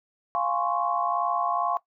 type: chord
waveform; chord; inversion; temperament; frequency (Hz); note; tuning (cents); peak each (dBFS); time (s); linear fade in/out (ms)
sine; Db major seventh; first; equal; 698.5 / 830.6 / 1046.5 / 1108.7; F5 / Ab5 / C6 / Db6; 0 / 0 / 0 / 0; -28 / -31 / -30 / -28; 0.35-1.77; 0
effects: noise-tail reverb RT60 0.1 s tail -17 dB re dry